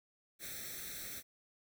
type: noise with comb filter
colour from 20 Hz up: white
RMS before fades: -45 dBFS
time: 0.39-1.23 s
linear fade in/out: 50 ms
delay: 0.51 ms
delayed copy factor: +0.9
effects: none